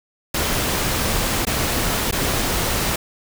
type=noise with dropouts; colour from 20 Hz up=pink; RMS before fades=-21 dBFS; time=0.34-2.96 s; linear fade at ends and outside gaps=5 ms; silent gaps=1.452-1.468 / 2.112-2.124 s; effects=none